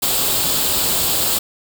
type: noise with comb filter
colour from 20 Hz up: white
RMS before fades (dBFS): -18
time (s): 0.02-1.39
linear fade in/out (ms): 10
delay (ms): 0.25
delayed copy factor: +0.55
effects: none